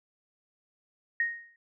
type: tone with exponential decay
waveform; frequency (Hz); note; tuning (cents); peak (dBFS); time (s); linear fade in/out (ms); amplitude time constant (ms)
sine; 1864.7; A#6; 0; -22; 1.2-1.56; 2; 77
effects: none